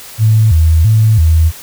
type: tone with vibrato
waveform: sine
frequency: 93.9 Hz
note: F#2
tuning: 26 cents sharp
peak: -5 dBFS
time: 0.18-1.52 s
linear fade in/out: 50 ms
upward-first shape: square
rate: 1.5 Hz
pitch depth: 270 cents each way
effects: white hiss -32 dBFS RMS until 1.62 s

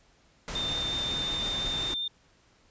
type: noise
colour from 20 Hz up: pink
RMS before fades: -36 dBFS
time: 0.48-1.94 s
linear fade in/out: 0 ms
type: tone with vibrato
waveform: sine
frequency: 3605 Hz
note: A7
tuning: 41 cents sharp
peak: -29 dBFS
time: 0.55-2.08 s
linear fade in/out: 5 ms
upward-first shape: triangle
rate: 5.5 Hz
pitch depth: 9 cents each way
effects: pink hiss -63 dBFS RMS until 2.7 s + resampled to 16000 Hz

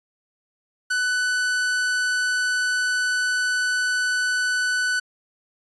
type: tone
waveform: 45% pulse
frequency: 1494 Hz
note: F#6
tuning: 16 cents sharp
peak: -20 dBFS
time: 0.9-5 s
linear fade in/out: 10 ms
effects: resampled to 22050 Hz

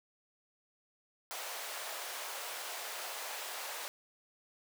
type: high-pass noise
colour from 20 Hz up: pink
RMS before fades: -42 dBFS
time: 1.31-3.88 s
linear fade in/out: 0 ms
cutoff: 560 Hz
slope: 24 dB/octave
effects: none

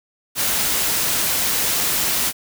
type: noise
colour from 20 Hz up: white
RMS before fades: -20 dBFS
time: 0.35-2.33 s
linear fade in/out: 50 ms
effects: none

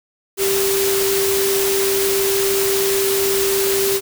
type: tone in noise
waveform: sine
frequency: 392 Hz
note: G4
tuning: in tune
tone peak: -17 dBFS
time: 0.37-4.01 s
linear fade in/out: 50 ms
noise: white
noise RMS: -21 dBFS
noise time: 0.37-4.01 s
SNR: +1 dB
effects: none

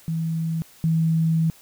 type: tone pair in turn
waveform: sine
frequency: 162.8 / 162.18 Hz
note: E3 / E3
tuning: -21 / -28 cents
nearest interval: unison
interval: 7 cents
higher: first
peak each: -22 / -17 dBFS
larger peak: second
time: 0.08-0.62 / 0.84-1.5 s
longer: second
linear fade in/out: 0 ms
effects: white hiss -51 dBFS RMS until 1.61 s

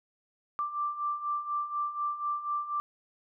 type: beating tone pair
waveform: sine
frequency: 1174.7 / 1178.8 Hz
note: D6 / D6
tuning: 0 / +6 cents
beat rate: 4.1 Hz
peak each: -36 / -31 dBFS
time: 0.59-2.8 s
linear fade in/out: 0 ms
effects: none

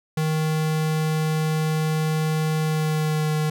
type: tone with pitch glide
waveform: square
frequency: 156.4 to 153.89 Hz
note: D#3 to D#3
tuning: +9 to -19 cents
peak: -21 dBFS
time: 0.17-3.5 s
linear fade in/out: 5 ms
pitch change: -28 cents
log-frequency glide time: 2.6-3.33 s
effects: none

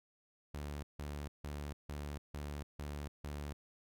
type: tone bursts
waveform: sawtooth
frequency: 73 Hz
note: D2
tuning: 10 cents flat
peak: -37 dBFS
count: 7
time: 0.54-3.53 s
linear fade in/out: 5 ms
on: 290 ms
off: 160 ms
effects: none

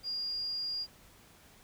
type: tone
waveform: sine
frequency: 4826 Hz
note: D8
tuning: 46 cents sharp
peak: -33 dBFS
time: 0.03-0.87 s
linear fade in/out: 50 ms
effects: pink hiss -59 dBFS RMS until 1.63 s

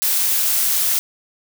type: noise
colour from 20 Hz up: blue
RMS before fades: -18 dBFS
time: 0.02-0.99 s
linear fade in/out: 0 ms
effects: none

